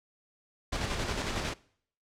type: noise with tremolo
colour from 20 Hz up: pink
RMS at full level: -31 dBFS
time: 0.72-1.54 s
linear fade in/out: 10 ms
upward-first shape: square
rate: 11 Hz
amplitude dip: 35%
effects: noise-tail reverb RT60 0.6 s tail -22 dB re dry + low-pass 6000 Hz 12 dB/octave